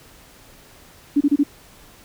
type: tone bursts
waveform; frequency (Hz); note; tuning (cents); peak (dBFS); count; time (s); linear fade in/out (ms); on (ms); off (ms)
sine; 287.4; D4; -37; -12; 4; 1.16-1.436; 10; 48; 28
effects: pink hiss -48 dBFS RMS until 2.04 s